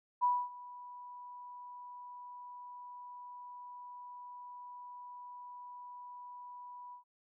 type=tone with ADSR envelope; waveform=sine; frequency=983 Hz; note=B5; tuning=8 cents flat; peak=-25 dBFS; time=0.21-7.04 s; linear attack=28 ms; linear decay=250 ms; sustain=-21 dB; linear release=110 ms; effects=none